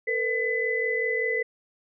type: tone cluster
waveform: sine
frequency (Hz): 451.1 / 496.3 / 2008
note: A4 / B4 / B6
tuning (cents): +43 / +8 / +28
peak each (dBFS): -28 / -31 / -26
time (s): 0.07-1.43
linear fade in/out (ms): 10
effects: none